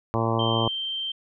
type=harmonic tone; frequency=113.9 Hz; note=A#2; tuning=40 cents flat; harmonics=1 / 2 / 3 / 4 / 5 / 6 / 7 / 8 / 9 / 10; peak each=-26 / -30 / -30 / -31 / -31 / -33 / -33 / -33 / -31 / -34 dBFS; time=0.14-0.68 s; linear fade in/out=0 ms
type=tone; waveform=sine; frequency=3136 Hz; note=G7; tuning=in tune; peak=-27 dBFS; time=0.39-1.12 s; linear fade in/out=5 ms
effects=none